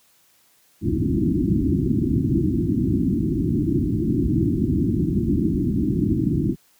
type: low-pass noise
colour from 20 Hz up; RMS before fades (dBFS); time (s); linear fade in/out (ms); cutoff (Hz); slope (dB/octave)
white; -20; 0.81-6.56; 50; 350; 96
effects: white hiss -59 dBFS RMS until 6.79 s + high-pass 60 Hz 12 dB/octave